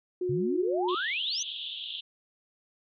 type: tone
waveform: sine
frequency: 361.8 Hz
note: F#4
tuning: 39 cents flat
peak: -27 dBFS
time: 0.21-0.95 s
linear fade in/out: 5 ms
type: exponential sweep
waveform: sine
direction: up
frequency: 124.5 to 6390 Hz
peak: -29 dBFS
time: 0.29-1.43 s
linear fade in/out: 5 ms
type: band-pass noise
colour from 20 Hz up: white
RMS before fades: -38 dBFS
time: 0.88-2.01 s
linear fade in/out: 10 ms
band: 2900 to 3700 Hz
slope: 96 dB/octave
effects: none